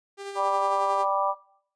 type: tone with tremolo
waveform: sawtooth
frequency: 397.6 Hz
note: G4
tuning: 25 cents sharp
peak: -29 dBFS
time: 0.17-1.06 s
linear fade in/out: 50 ms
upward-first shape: sine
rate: 11 Hz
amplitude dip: 40%
type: harmonic tone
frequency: 196 Hz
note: G3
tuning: in tune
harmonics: 3 / 4 / 5 / 6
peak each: -28 / -28 / -28 / -28 dBFS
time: 0.35-1.35 s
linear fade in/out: 50 ms
effects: noise-tail reverb RT60 0.6 s tail -18 dB re dry + resampled to 22050 Hz